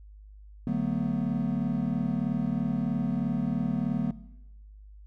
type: chord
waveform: triangle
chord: B minor seventh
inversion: first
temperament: equal with one note detuned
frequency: 146.83 / 185 / 223.8 / 246.9 Hz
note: D3 / F#3 / A3 / B3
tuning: 0 / 0 / +30 / 0 cents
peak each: -31 / -29 / -28 / -29 dBFS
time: 0.67-4.11 s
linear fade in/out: 2 ms
effects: noise-tail reverb RT60 1.0 s tail -19 dB re dry + added 51 Hz sine -46 dBFS peak until 5.06 s